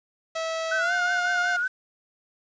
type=tone with pitch glide; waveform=sawtooth; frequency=650 to 708.8 Hz; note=E5 to F5; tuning=-24 to +25 cents; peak=-23 dBFS; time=0.35-1.57 s; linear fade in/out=10 ms; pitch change=+149 cents; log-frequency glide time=0.78-0.93 s
type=tone with vibrato; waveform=sine; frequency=1480 Hz; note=F#6; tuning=in tune; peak=-23 dBFS; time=0.71-1.68 s; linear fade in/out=10 ms; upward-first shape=triangle; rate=5.4 Hz; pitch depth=86 cents each way
effects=resampled to 16000 Hz + 8-bit